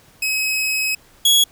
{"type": "tone pair in turn", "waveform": "sawtooth", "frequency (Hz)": [2553, 3340], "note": ["D#7", "G#7"], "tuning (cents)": [44, 9], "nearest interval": "perfect fourth", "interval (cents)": 465, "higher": "second", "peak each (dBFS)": [-15, -8], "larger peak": "second", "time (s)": [[0.22, 0.95], [1.25, 1.44]], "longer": "first", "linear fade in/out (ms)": 5, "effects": ["pink hiss -51 dBFS RMS until 1.51 s"]}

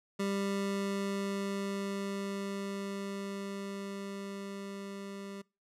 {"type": "tone with level ramp", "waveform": "25% pulse", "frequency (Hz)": 198, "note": "G3", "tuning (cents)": 18, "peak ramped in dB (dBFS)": [-27, -38], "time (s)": [0.19, 5.42], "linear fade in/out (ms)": 10, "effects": ["noise-tail reverb RT60 0.3 s tail -25 dB re dry", "low-pass 10000 Hz 12 dB/octave"]}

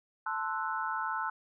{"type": "chord", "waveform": "sine", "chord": "F# half-diminished seventh", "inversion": "first", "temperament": "equal", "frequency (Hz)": [880, 1046.5, 1318.5, 1480], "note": ["A5", "C6", "E6", "F#6"], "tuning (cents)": [0, 0, 0, 0], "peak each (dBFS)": [-36, -38, -36, -37], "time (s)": [0.26, 1.3], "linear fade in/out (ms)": 5, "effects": []}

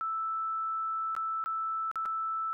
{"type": "tone with dropouts", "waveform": "sine", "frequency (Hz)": 1318.5, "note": "E6", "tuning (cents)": 0, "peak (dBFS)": -30, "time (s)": [0.01, 2.53], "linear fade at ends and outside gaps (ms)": 0, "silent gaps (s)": [[1.151, 1.165], [1.44, 1.46], [1.914, 1.957], [2.054, 2.059]], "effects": []}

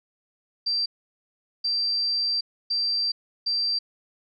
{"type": "tone bursts at uneven times", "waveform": "sine", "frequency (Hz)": 4699, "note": "D8", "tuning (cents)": 0, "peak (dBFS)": -22, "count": 4, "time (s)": [[0.66, 0.86], [1.64, 2.41], [2.7, 3.12], [3.46, 3.79]], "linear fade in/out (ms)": 10, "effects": []}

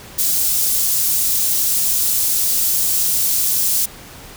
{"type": "high-pass noise", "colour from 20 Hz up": "white", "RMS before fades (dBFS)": -17, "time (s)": [0.18, 3.86], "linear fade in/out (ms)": 10, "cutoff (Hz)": 5900, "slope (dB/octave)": 12, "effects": ["pink hiss -38 dBFS RMS until 4.36 s"]}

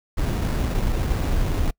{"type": "noise with sample-and-hold", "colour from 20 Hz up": "brown", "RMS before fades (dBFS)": -22, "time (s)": [0.17, 1.71], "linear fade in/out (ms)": 10, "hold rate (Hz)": 3150, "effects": ["noise-tail reverb RT60 0.1 s tail -26 dB re dry"]}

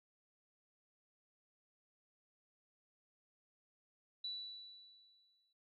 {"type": "tone with exponential decay", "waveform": "sine", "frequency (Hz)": 3951, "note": "B7", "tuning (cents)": 0, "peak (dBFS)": -39, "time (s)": [4.24, 5.53], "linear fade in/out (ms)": 5, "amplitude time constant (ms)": 280, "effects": []}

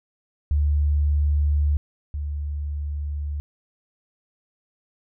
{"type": "tone pair in turn", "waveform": "sine", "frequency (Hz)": [73.42, 73.16], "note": ["D2", "D2"], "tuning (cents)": [0, -6], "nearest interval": "unison", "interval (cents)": 6, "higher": "first", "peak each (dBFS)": [-17, -25], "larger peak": "first", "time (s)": [[0.51, 1.77], [2.14, 3.4]], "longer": "neither", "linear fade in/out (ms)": 0, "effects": []}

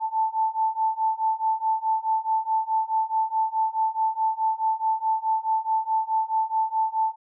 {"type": "beating tone pair", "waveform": "sine", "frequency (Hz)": [880, 884.7], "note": ["A5", "A5"], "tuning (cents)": [0, 9], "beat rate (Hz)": 4.7, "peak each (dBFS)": [-25, -24], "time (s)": [0, 7.16], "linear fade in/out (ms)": 50, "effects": []}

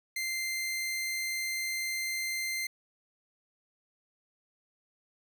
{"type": "tone", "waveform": "sawtooth", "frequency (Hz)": 2086, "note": "C7", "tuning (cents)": -6, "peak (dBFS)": -28, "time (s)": [0.16, 2.67], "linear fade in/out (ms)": 5, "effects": []}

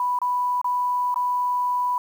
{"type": "tone with dropouts", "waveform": "sine", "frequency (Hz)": 987.8, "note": "B5", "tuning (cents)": 0, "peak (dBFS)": -20, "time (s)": [0, 1.98], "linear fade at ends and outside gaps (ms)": 2, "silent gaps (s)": [[0.189, 0.216], [0.615, 0.644], [1.143, 1.159]], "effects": ["8-bit"]}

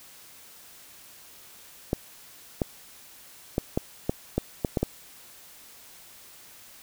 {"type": "clicks", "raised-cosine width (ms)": 2, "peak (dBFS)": -10, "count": 9, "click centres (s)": [1.931, 2.618, 3.581, 3.775, 4.095, 4.38, 4.648, 4.772, 4.83], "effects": ["white hiss -50 dBFS RMS until 6.82 s"]}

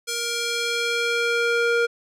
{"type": "tone with band-pass filter sweep", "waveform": "square", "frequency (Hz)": 470.1, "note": "A#4", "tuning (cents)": 15, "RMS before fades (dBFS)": -23, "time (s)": [0.07, 1.87], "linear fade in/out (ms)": 20, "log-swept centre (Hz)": [6400, 1200], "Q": 0.8, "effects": []}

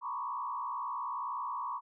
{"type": "tone with frequency modulation", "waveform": "sine", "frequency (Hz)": 1046.5, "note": "C6", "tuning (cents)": 0, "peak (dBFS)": -34, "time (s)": [0.01, 1.81], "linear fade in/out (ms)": 50, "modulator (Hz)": 61, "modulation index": 1.8, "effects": []}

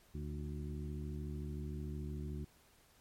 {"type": "harmonic tone with a mistuned harmonic", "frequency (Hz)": 73.42, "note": "D2", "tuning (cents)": 0, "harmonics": [1, 2, 3, 4, 5], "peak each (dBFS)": [-42, -44, -48, -52, -52], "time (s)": [0.14, 2.45], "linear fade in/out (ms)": 10, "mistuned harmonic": 4, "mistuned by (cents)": 45, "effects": ["pink hiss -67 dBFS RMS until 3 s", "MP3 64 kbps"]}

